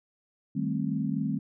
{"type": "chord", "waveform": "sine", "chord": "A half-diminished seventh", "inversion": "second", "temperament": "equal with one note detuned", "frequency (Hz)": [155.56, 196, 220, 263.9], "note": ["Eb3", "G3", "A3", "C4"], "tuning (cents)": [0, 0, 0, 15], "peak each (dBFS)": -32, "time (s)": [0.55, 1.39], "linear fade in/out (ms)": 10, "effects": []}